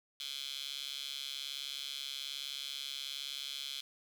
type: tone with high-pass filter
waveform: 15% pulse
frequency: 138.8 Hz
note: C#3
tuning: 3 cents sharp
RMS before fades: -42 dBFS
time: 0.2-3.81 s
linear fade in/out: 2 ms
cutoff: 3500 Hz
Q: 5
effects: none